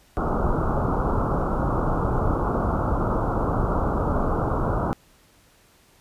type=low-pass noise; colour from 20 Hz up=pink; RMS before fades=-23 dBFS; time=0.17-4.93 s; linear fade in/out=0 ms; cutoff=1400 Hz; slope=96 dB/octave; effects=pink hiss -57 dBFS RMS until 6 s + resampled to 32000 Hz